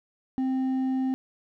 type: tone with hard clipping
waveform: sine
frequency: 261.6 Hz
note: C4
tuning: in tune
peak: -25 dBFS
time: 0.38-1.14 s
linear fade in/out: 0 ms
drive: 4 dB
effects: none